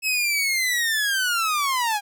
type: linear sweep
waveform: sawtooth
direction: down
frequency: 2598 to 799 Hz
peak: -17 dBFS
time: 0.02-2.01 s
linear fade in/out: 50 ms
effects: none